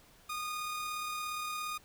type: tone with amplitude modulation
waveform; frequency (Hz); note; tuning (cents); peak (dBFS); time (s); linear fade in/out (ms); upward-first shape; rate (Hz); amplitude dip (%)
sawtooth; 1229; D#6; -22; -31; 0.29-1.78; 10; sine; 37.2; 25
effects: pink hiss -61 dBFS RMS until 1.84 s